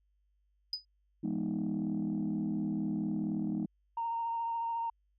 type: tone with exponential decay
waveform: sine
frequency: 4978 Hz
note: D#8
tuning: in tune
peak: -28 dBFS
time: 0.73-0.85 s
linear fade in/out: 2 ms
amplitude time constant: 24 ms
type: chord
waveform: sine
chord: E major seventh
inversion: none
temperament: equal with one note detuned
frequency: 168.86 / 207.7 / 246.9 / 311.1 Hz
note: E3 / G#3 / B3 / D#4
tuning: +42 / 0 / 0 / 0 cents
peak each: -37 / -33 / -37 / -35 dBFS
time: 1.23-3.66 s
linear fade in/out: 10 ms
type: tone with vibrato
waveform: sine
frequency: 924 Hz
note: A#5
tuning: 16 cents flat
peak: -31 dBFS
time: 3.97-4.9 s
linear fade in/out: 5 ms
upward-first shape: triangle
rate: 14 Hz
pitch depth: 19 cents each way
effects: tanh soft clip ceiling -26 dBFS + added 50 Hz sine -70 dBFS peak until 5.18 s